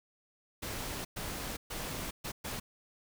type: noise bursts at uneven times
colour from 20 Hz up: pink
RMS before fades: -39 dBFS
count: 5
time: 0.62-1.05 / 1.16-1.57 / 1.7-2.11 / 2.24-2.32 / 2.44-2.6 s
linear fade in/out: 10 ms
effects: none